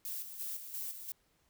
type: noise with tremolo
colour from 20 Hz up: violet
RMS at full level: -40 dBFS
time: 0.05-1.12 s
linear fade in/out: 2 ms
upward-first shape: square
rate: 2.9 Hz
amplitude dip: 55%
effects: pink hiss -73 dBFS RMS until 1.49 s